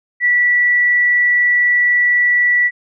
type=tone; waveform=sine; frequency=1954 Hz; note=B6; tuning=19 cents flat; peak=-10 dBFS; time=0.2-2.71 s; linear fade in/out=50 ms; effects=none

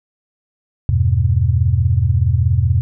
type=chord; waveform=sine; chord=E minor; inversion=none; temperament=just; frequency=82.41 / 98.89 / 123.61 Hz; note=E2 / G2 / B2; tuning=0 / +16 / +2 cents; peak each=-16 dBFS; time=0.89-2.81 s; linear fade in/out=0 ms; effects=none

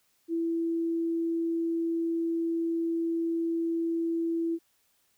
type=tone; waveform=sine; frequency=332.3 Hz; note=E4; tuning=14 cents sharp; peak=-26 dBFS; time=0.28-4.59 s; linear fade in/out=50 ms; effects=white hiss -70 dBFS RMS until 5.17 s

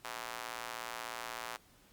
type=tone with high-pass filter; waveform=square; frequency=58.27 Hz; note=A#1; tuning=in tune; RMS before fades=-43 dBFS; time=0.04-1.57 s; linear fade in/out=10 ms; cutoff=940 Hz; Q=1.1; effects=pink hiss -64 dBFS RMS until 1.92 s + Opus 48 kbps

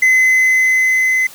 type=tone with level ramp; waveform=triangle; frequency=2039 Hz; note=C7; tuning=45 cents flat; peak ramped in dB=-6 to -10 dBFS; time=0.02-1.27 s; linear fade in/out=5 ms; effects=white hiss -38 dBFS RMS until 1.34 s

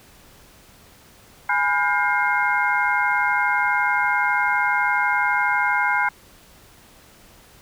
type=tone cluster; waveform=sine; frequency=830 / 990 / 1423 / 1575 / 2127 Hz; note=G#5 / B5 / F6 / G6 / C7; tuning=-1 / +4 / +32 / +8 / +28 cents; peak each=-24 dBFS; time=1.49-6.09 s; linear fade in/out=5 ms; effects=pink hiss -50 dBFS RMS until 7.61 s

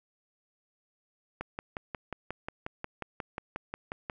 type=click train; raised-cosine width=0.5 ms; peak=-20 dBFS; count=16; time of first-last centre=1.41-4.098 s; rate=5.58 Hz; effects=none

